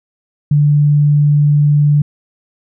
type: tone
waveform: sine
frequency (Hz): 146.83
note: D3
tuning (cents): 0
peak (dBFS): -7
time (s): 0.51-2.02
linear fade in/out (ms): 5
effects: none